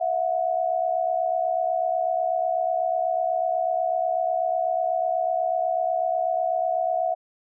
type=tone pair together; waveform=sine; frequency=659.3 / 727.4 Hz; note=E5 / F#5; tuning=0 / -30 cents; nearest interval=major second; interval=170 cents; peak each=-24 dBFS; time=0-7.15 s; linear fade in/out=20 ms; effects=none